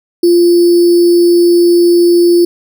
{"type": "tone with sample-and-hold", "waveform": "sine", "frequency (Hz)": 346.8, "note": "F4", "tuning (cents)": -12, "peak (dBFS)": -4, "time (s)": [0.23, 2.45], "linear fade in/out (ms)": 5, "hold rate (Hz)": 4900, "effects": []}